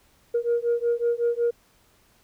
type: beating tone pair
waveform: sine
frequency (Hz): 470 / 475.4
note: A#4 / A#4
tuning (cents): +14 / +34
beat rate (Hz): 5.4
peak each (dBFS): -23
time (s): 0.34-1.51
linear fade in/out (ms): 10
effects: tanh soft clip ceiling -16 dBFS + pink hiss -61 dBFS RMS until 2.23 s